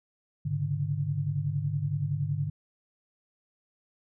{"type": "tone cluster", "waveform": "sine", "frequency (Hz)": [102.5, 136.7, 147.4], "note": ["G#2", "C#3", "D3"], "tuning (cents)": [-22, -24, 7], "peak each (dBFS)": [-33, -33, -29], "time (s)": [0.45, 2.5], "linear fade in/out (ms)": 10, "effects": []}